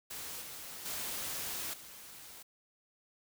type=noise with level steps; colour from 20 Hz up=white; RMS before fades=-43 / -46 / -39 / -51 dBFS; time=0.1-2.43 s; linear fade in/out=10 ms; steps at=0.41 / 0.85 / 1.73 s; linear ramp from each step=10 ms; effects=none